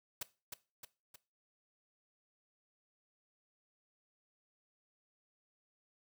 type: noise with echo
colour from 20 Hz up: white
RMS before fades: -39 dBFS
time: 0.21-0.23 s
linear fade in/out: 5 ms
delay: 310 ms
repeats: 3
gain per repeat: -5 dB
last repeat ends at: 1.16 s
effects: noise-tail reverb RT60 0.3 s tail -18 dB re dry